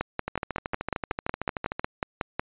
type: two click trains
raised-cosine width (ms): 0.5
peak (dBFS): -14 / -11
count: 21 / 14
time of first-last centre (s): 0.28-1.795 / 0.01-2.395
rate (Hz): 13.2 / 5.45
effects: resampled to 8000 Hz